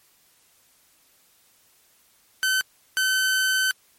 sawtooth tone bursts at uneven times, 1528 Hz, G6, 45 cents flat, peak -16 dBFS, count 2, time 2.43-2.61 / 2.97-3.71 s, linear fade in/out 0 ms, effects white hiss -60 dBFS RMS until 3.98 s + MP3 64 kbps

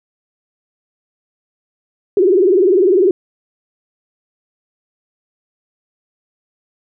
sine tone with vibrato, 376.7 Hz, F#4, 31 cents sharp, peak -8 dBFS, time 2.17-3.11 s, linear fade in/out 2 ms, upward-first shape triangle, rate 20 Hz, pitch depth 200 cents each way, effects none

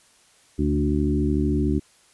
harmonic tone with a mistuned harmonic, 73.42 Hz, D2, in tune, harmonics 1 / 2 / 3 / 4 / 5, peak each -24 / -27 / -26 / -24 / -28 dBFS, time 0.58-1.8 s, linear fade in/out 20 ms, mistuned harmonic 3, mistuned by +20 cents, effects white hiss -57 dBFS RMS until 2.13 s + resampled to 24000 Hz

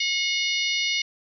harmonic tone with a mistuned harmonic, 724 Hz, F#5, 38 cents flat, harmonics 3 / 4 / 5 / 6 / 7 / 8, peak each -26 / -28 / -30 / -32 / -33 / -34 dBFS, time 0-1.02 s, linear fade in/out 5 ms, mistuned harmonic 7, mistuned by -29 cents, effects none

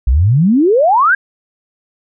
sine exponential sweep, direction up, 55.6 to 1661.2 Hz, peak -7 dBFS, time 0.07-1.15 s, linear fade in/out 5 ms, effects none

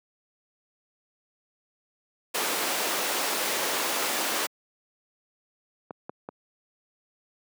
pink high-pass noise, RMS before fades -28 dBFS, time 2.34-4.47 s, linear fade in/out 10 ms, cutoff 380 Hz, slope 12 dB/octave
clicks, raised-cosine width 1 ms, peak -21 dBFS, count 5, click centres 2.64 / 2.99 / 5.908 / 6.095 / 6.289 s
effects high-pass 200 Hz 12 dB/octave

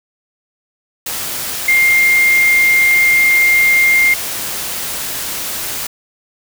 sine tone in noise, 2114 Hz, C7, 17 cents sharp, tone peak -8 dBFS, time 1.68-4.14 s, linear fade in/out 5 ms, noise white, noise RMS -22 dBFS, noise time 1.06-5.87 s, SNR +11 dB, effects none

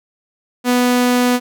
sawtooth tone, 246.9 Hz, B3, in tune, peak -8 dBFS, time 0.64-1.4 s, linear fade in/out 50 ms, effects none

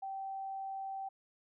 sine tone, 776 Hz, G5, 18 cents flat, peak -38 dBFS, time 0.02-1.09 s, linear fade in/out 10 ms, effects none

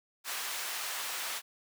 pink high-pass noise, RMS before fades -37 dBFS, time 0.24-1.42 s, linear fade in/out 50 ms, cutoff 1100 Hz, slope 12 dB/octave, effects none

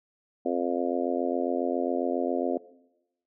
harmonic tone, 87.31 Hz, F2, in tune, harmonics 3 / 4 / 5 / 6 / 7 / 8, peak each -30 / -31 / -32 / -33 / -33 / -34 dBFS, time 0.45-2.58 s, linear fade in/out 10 ms, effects noise-tail reverb RT60 0.9 s tail -19 dB re dry

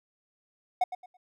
triangle tone with echo, 733 Hz, F#5, 16 cents flat, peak -19 dBFS, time 0.81-0.84 s, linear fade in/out 5 ms, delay 110 ms, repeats 3, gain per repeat -12 dB, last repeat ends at 1.17 s, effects none

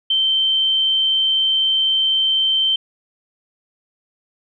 sine tone, 3112 Hz, G7, 13 cents flat, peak -14 dBFS, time 0.1-2.76 s, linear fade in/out 5 ms, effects none

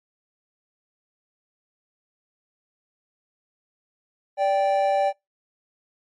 triangle tone pair together, 582 / 784 Hz, D5 / G5, -16 / 0 cents, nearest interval perfect fourth, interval 516 cents, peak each -19 dBFS, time 4.37-5.13 s, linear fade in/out 50 ms, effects noise-tail reverb RT60 0.2 s tail -24 dB re dry + MP3 48 kbps

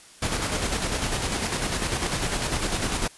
pink noise with tremolo, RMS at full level -25 dBFS, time 0.22-3.08 s, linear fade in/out 5 ms, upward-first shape square, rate 10 Hz, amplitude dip 40%, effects white hiss -49 dBFS RMS until 3.17 s + resampled to 24000 Hz

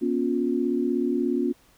sine tone cluster, 242.8 / 279.4 / 355.3 Hz, B3 / C#4 / F4, -29 / +14 / +30 cents, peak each -26 dBFS, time 0.01-1.53 s, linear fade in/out 20 ms, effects pink hiss -59 dBFS RMS until 1.77 s

